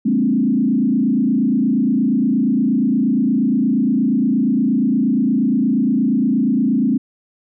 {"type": "tone with frequency modulation", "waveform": "sine", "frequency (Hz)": 241.9, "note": "B3", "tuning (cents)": -36, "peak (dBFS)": -13, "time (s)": [0.05, 6.98], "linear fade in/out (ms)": 10, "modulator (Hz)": 28.5, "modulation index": 1.6, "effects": []}